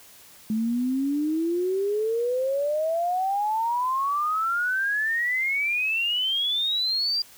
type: exponential sweep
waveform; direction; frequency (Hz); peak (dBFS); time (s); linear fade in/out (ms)
sine; up; 214.2 to 4800; -22; 0.5-7.22; 2
effects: white hiss -50 dBFS RMS until 7.37 s